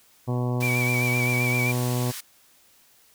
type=harmonic tone; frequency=123.47 Hz; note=B2; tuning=in tune; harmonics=1 / 2 / 3 / 4 / 5 / 6 / 7 / 8 / 9; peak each=-24 / -30 / -34 / -36 / -38 / -40 / -41 / -42 / -43 dBFS; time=0.27-2.12 s; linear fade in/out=20 ms
type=band-pass noise; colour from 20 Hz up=white; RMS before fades=-36 dBFS; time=0.6-2.21 s; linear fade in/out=10 ms; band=1200 to 15000 Hz; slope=12 dB/octave
type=tone with vibrato; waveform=sine; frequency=2316 Hz; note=D7; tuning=25 cents flat; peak=-24 dBFS; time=0.62-1.72 s; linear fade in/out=10 ms; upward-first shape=sine; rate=7.7 Hz; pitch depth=45 cents each way
effects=white hiss -58 dBFS RMS until 3.14 s